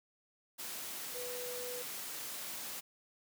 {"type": "tone in noise", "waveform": "sine", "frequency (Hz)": 493.9, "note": "B4", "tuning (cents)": 0, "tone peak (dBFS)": -42, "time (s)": [1.14, 1.83], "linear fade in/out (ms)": 20, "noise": "white", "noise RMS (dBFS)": -43, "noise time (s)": [0.58, 2.81], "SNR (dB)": -2, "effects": ["high-pass 150 Hz 12 dB/octave"]}